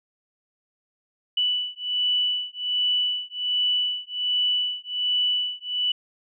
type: beating tone pair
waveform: sine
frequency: 2967 / 2968.3 Hz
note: F#7 / F#7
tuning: +4 / +5 cents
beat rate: 1.3 Hz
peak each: -25 dBFS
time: 1.37-5.92 s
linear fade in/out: 5 ms
effects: none